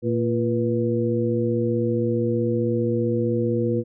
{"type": "harmonic tone with a mistuned harmonic", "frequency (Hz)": 115.4, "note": "A#2", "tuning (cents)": -17, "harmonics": [1, 2, 3, 4], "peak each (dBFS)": [-25, -25, -25, -25], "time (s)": [0.02, 3.84], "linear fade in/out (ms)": 50, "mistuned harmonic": 4, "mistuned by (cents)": 86, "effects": []}